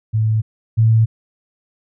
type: tone pair in turn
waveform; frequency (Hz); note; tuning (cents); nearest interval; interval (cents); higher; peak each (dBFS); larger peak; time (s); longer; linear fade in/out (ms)
sine; 109.7 / 112.01; A2 / A2; -5 / +31; unison; 36; second; -13 / -9; second; 0.13-0.42 / 0.77-1.06; neither; 20
effects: none